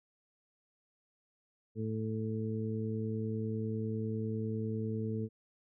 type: harmonic tone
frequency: 110 Hz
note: A2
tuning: in tune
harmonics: 1 / 2 / 3 / 4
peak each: -36 / -37 / -45 / -40 dBFS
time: 1.75-5.29 s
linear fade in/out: 50 ms
effects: none